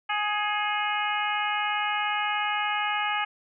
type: harmonic tone with a mistuned harmonic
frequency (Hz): 416.7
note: G#4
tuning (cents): +6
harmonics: 2 / 3 / 4 / 5 / 6 / 7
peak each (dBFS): -29 / -31 / -32 / -33 / -34 / -34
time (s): 0.09-3.25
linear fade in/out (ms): 10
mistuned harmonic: 5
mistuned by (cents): +47
effects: none